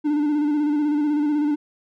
triangle tone with vibrato, 296.5 Hz, D4, 17 cents sharp, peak -16 dBFS, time 0.04-1.56 s, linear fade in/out 20 ms, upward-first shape square, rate 16 Hz, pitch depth 35 cents each way, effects none

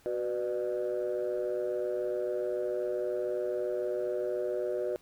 sine chord, B minor, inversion second, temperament equal with one note detuned, 370 / 493.9 / 601.1 Hz, F#4 / B4 / D5, 0 / 0 / +40 cents, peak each -32 / -33 / -33 dBFS, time 0.06-4.96 s, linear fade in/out 0 ms, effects tanh soft clip ceiling -24 dBFS + pink hiss -62 dBFS RMS until 5.01 s

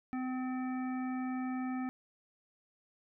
harmonic tone, 256.3 Hz, C4, 36 cents flat, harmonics 1 / 3 / 5 / 7 / 9, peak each -34 / -44 / -48 / -51 / -53 dBFS, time 0.13-1.89 s, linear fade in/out 0 ms, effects none

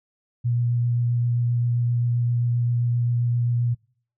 sine tone with vibrato, 120 Hz, B2, 49 cents flat, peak -19 dBFS, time 0.44-3.75 s, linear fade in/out 20 ms, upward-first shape triangle, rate 7.6 Hz, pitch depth 13 cents each way, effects noise-tail reverb RT60 0.5 s tail -25 dB re dry

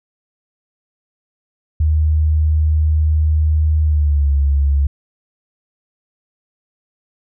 sine tone with pitch glide, 77.3 to 70.07 Hz, D#2 to C#2, -11 to +19 cents, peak -11 dBFS, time 1.8-4.87 s, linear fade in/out 5 ms, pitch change -170 cents, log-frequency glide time 3.83-4.31 s, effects none

